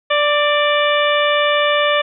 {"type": "harmonic tone with a mistuned harmonic", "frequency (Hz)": 587.3, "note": "D5", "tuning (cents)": 0, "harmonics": [1, 2, 3, 4, 5, 6], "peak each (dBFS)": [-16, -19, -21, -22, -23, -24], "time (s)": [0.1, 2.02], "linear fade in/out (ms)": 10, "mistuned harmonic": 3, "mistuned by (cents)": 20, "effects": []}